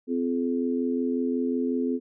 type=harmonic tone; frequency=85.5 Hz; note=F2; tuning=36 cents flat; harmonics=3 / 4 / 5; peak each=-25 / -32 / -30 dBFS; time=0.07-2 s; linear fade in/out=50 ms; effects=none